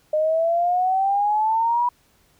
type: exponential sweep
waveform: sine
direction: up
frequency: 609 to 980 Hz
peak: -17 dBFS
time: 0.13-1.89 s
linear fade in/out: 5 ms
effects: pink hiss -60 dBFS RMS until 2.39 s